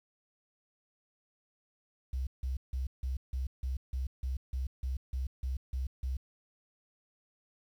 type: tone bursts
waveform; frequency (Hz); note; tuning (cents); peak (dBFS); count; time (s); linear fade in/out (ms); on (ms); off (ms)
sine; 64.8; C2; -16; -31; 14; 2.13-6.17; 5; 140; 160
effects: 10-bit